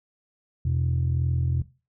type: tone pair together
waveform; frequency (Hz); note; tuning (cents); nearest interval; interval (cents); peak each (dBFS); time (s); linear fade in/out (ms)
sine; 84.44 / 126.7; E2 / B2; +42 / +45; perfect fifth; 703; -23; 0.65-1.62; 5
effects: noise-tail reverb RT60 0.3 s tail -17 dB re dry + tanh soft clip ceiling -17 dBFS